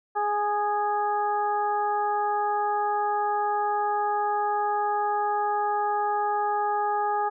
harmonic tone with a mistuned harmonic, 415.3 Hz, G#4, in tune, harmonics 1 / 2 / 3 / 4, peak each -31 / -24 / -31 / -38 dBFS, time 0.15-7.3 s, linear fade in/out 20 ms, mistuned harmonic 3, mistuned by -16 cents, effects none

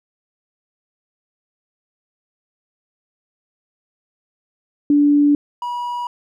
sine / triangle tone pair in turn, 290.4 / 968.4 Hz, D4 / B5, -19 / -34 cents, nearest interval octave + major sixth, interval 2085 cents, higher second, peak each -10 / -20 dBFS, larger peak first, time 4.9-5.35 / 5.62-6.07 s, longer neither, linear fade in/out 2 ms, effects none

